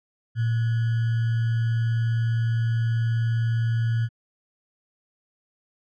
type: tone with sample-and-hold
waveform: sine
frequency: 114.9 Hz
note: A#2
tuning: 25 cents flat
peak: -20 dBFS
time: 0.35-4.09 s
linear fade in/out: 50 ms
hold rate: 1575 Hz
effects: low-pass 3000 Hz 12 dB/octave